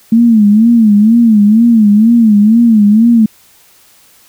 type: tone with vibrato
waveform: sine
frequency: 220 Hz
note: A3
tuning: in tune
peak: -3 dBFS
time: 0.12-3.26 s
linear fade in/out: 5 ms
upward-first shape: sine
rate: 2.1 Hz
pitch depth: 130 cents each way
effects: white hiss -45 dBFS RMS until 4.28 s